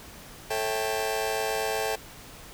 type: chord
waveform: sawtooth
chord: A dominant seventh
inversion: none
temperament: just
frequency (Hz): 440 / 550 / 660 / 792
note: A4 / C#5 / E5 / G5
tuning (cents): 0 / -14 / +2 / +18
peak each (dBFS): -26 / -31 / -29 / -28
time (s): 0.5-1.96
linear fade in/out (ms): 10
effects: pink hiss -46 dBFS RMS until 2.53 s